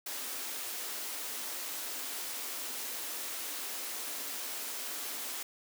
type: high-pass noise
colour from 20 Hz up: white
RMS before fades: -39 dBFS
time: 0.06-5.43 s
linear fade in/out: 5 ms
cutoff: 230 Hz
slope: 96 dB/octave
effects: none